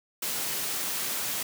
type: high-pass noise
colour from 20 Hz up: white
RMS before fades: -31 dBFS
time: 0.22-1.43 s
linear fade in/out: 5 ms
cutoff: 110 Hz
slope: 96 dB/octave
effects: none